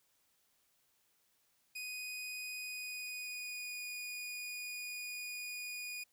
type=tone with pitch glide; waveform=sawtooth; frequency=2489 to 2459 Hz; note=D#7 to D#7; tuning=0 to -21 cents; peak=-38 dBFS; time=1.75-6.04 s; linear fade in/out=10 ms; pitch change=-21 cents; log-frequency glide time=2.57-3.86 s; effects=white hiss -75 dBFS RMS until 6.12 s